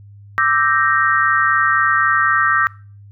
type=chord; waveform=sine; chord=E half-diminished seventh; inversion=third; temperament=equal; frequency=1174.7 / 1318.5 / 1568 / 1864.7 Hz; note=D6 / E6 / G6 / Bb6; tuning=0 / 0 / 0 / 0 cents; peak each=-18 dBFS; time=0.38-2.67 s; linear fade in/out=0 ms; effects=noise-tail reverb RT60 0.4 s tail -22 dB re dry + added 101 Hz sine -38 dBFS peak until 3.11 s